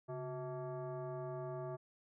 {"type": "tone with frequency modulation", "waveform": "sine", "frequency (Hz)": 138.2, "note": "C#3", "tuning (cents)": -5, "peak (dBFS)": -40, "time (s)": [0.08, 1.77], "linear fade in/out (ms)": 20, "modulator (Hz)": 508, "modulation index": 1.4, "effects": []}